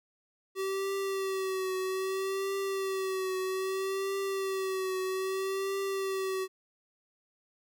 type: tone with vibrato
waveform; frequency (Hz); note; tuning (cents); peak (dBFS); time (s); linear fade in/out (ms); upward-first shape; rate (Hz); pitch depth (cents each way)
square; 383.2; G4; -39; -31; 0.55-6.48; 50; triangle; 0.62; 42
effects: none